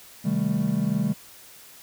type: chord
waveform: triangle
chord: A half-diminished seventh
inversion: first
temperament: just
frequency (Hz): 132 / 158.4 / 198 / 220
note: C3 / Eb3 / G3 / A3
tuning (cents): +16 / +31 / +18 / 0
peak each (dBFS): -29 / -26 / -23 / -25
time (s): 0.24-1.14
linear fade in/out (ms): 20
effects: white hiss -48 dBFS RMS until 1.82 s